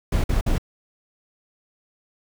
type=noise bursts; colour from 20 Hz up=brown; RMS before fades=-20 dBFS; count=3; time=0.12-0.582 s; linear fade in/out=5 ms; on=120 ms; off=51 ms; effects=none